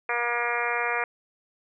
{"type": "harmonic tone", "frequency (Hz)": 238.5, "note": "A#3", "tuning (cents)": 40, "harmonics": [2, 3, 4, 5, 6, 7, 8, 9, 10], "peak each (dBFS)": [-33, -33, -33, -33, -33, -33, -33, -33, -33], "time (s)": [0.09, 1.04], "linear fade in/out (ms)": 2, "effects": []}